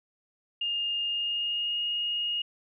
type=tone with pitch glide; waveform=sine; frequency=2826 to 2862 Hz; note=F7 to F7; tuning=+20 to +42 cents; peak=-27 dBFS; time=0.61-2.42 s; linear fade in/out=5 ms; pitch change=+22 cents; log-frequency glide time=1.03-1.82 s; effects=none